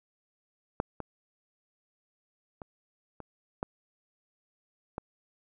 clicks, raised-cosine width 1 ms, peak -13 / -22 / -27 / -28 / -17 / -20 dBFS, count 6, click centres 0.801 / 1.003 / 2.618 / 3.203 / 3.629 / 4.981 s, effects none

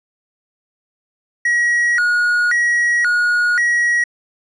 triangle tone with vibrato, 1661.2 Hz, G#6, in tune, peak -11 dBFS, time 1.45-4.04 s, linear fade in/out 5 ms, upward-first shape square, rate 0.94 Hz, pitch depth 240 cents each way, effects resampled to 24000 Hz

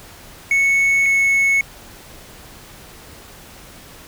triangle tone pair in turn, 2209 / 2201 Hz, C#7 / C#7, -7 / -13 cents, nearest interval unison, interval 6 cents, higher first, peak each -11 dBFS, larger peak neither, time 0.51-1.06 / 1.06-1.61 s, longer neither, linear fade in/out 2 ms, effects pink hiss -41 dBFS RMS until 4.07 s

